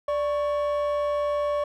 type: tone pair together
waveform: triangle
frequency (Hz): 586 / 1107.7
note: D5 / C#6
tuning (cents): -4 / -2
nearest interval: major seventh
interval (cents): 1102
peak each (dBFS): -20 / -27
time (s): 0.08-1.64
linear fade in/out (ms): 5
effects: tanh soft clip ceiling -19 dBFS